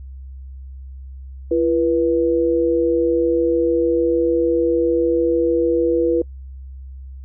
sine tone pair together, 339.7 / 486.4 Hz, F4 / B4, -48 / -26 cents, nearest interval tritone, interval 622 cents, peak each -17 dBFS, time 1.51-6.22 s, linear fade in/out 5 ms, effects noise-tail reverb RT60 0.1 s tail -26 dB re dry + added 66 Hz sine -32 dBFS peak until 7.24 s

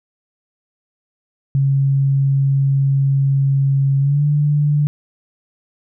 sine tone with pitch glide, 137.3 to 147.15 Hz, C#3 to D3, -16 to +4 cents, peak -12 dBFS, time 1.55-4.87 s, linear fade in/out 0 ms, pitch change +120 cents, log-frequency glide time 3.99-4.25 s, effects none

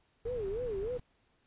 sine tone with vibrato, 440 Hz, A4, in tune, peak -33 dBFS, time 0.25-0.98 s, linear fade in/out 10 ms, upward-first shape sine, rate 3.3 Hz, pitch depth 230 cents each way
brown noise, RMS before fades -45 dBFS, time 0.25-1 s, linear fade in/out 5 ms
effects pink hiss -72 dBFS RMS until 1.46 s + resampled to 8000 Hz

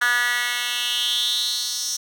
10% pulse tone with high-pass filter sweep, 242.7 Hz, B3, 30 cents flat, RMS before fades -23 dBFS, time 0.01-1.97 s, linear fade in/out 10 ms, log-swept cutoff 1600 to 5600 Hz, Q 5, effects none

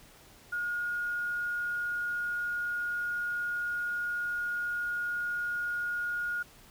sine tone with quantisation, 1433 Hz, F6, 44 cents sharp, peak -30 dBFS, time 0.52-6.43 s, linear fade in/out 10 ms, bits 9, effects pink hiss -56 dBFS RMS until 6.7 s

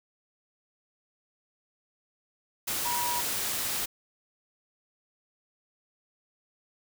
sine tone in noise, 963 Hz, B5, 44 cents flat, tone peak -30 dBFS, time 2.85-3.21 s, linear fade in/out 10 ms, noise white, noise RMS -31 dBFS, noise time 2.67-3.86 s, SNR -2 dB, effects none

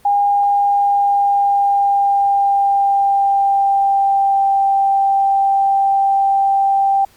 sine tone with pitch glide, 810 to 786.5 Hz, G#5 to G5, -43 to +6 cents, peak -11 dBFS, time 0.05-7.05 s, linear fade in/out 5 ms, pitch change -51 cents, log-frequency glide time 0.19-4.62 s, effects pink hiss -50 dBFS RMS until 7.16 s + Opus 32 kbps

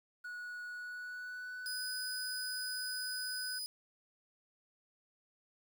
triangle tone with pitch glide, 1462 to 1505.7 Hz, F#6 to F#6, -21 to +30 cents, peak -40 dBFS, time 0.24-3.59 s, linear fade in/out 10 ms, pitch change +51 cents, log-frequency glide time 0.7-1.94 s
sawtooth tone, 4978 Hz, D#8, in tune, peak -36 dBFS, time 1.66-3.66 s, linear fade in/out 0 ms
effects 11-bit

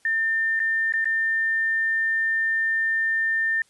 sine tone with dropouts, 1800 Hz, A6, 39 cents sharp, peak -20 dBFS, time 0.05-3.62 s, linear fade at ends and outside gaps 2 ms, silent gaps 0.594-0.6 / 0.924-0.937 / 1.045-1.055 s, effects white hiss -61 dBFS RMS until 3.69 s + resampled to 24000 Hz

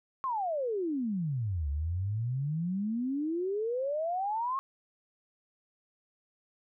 sine exponential two-way sweep, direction down then up, 1100 to 69.3 to 1100 Hz, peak -29 dBFS, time 0.24-4.59 s, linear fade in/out 0 ms, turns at 1.69 s, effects none

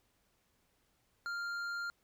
triangle tone with hard clipping, 1396.9 Hz, F6, in tune, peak -38 dBFS, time 1.26-1.9 s, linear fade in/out 0 ms, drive 11 dB, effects pink hiss -75 dBFS RMS until 2.03 s

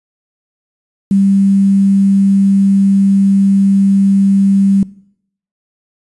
sine tone with quantisation, 196.3 Hz, G3, 3 cents sharp, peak -7 dBFS, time 1.11-4.83 s, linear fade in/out 2 ms, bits 6, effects noise-tail reverb RT60 0.7 s tail -21 dB re dry + resampled to 24000 Hz

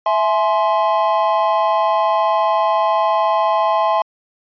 triangle chord, E augmented, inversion none, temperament equal with one note detuned, 659.3 / 845.1 / 1046.5 Hz, E5 / G#5 / B#5, 0 / +30 / 0 cents, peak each -16 dBFS, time 0.06-4.02 s, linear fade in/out 2 ms, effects resampled to 11025 Hz

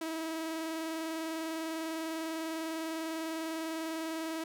sawtooth tone with vibrato, 322.4 Hz, E4, 38 cents flat, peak -31 dBFS, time 0.01-4.44 s, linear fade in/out 5 ms, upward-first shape square, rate 20 Hz, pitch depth 27 cents each way, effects none

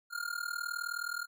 square tone with amplitude modulation, 1411 Hz, F6, 17 cents sharp, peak -32 dBFS, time 0.1-1.27 s, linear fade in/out 50 ms, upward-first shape sine, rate 39.4 Hz, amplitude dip 90%, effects none

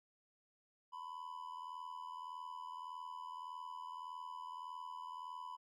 triangle tone with amplitude modulation, 999 Hz, B5, 20 cents sharp, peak -40 dBFS, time 0.92-5.57 s, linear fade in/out 20 ms, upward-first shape sine, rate 81.7 Hz, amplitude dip 75%, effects none

